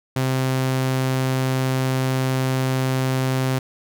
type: tone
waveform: sawtooth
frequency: 130.81 Hz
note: C3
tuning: in tune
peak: -15 dBFS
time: 0.16-3.59 s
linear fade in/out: 5 ms
effects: none